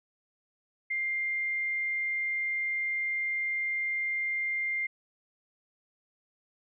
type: tone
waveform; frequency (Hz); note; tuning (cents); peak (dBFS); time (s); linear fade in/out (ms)
sine; 2100; C7; +6; -28; 0.9-4.87; 10
effects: none